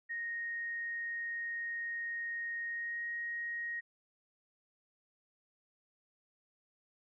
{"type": "tone with pitch glide", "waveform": "sine", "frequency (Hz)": [1864, 1878], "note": ["A#6", "A#6"], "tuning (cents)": [-1, 12], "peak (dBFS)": -36, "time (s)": [0.09, 3.81], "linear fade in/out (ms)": 20, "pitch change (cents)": 13, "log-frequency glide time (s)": [2.68, 3.05], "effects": []}